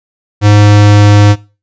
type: tone with pitch glide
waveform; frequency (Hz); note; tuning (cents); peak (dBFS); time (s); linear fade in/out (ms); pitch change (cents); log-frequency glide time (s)
square; 103.83 to 103.23; G#2 to G#2; 0 to -10; -3; 0.41-1.36; 50; -10; 0.55-1.12
effects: noise-tail reverb RT60 0.3 s tail -20 dB re dry + resampled to 16000 Hz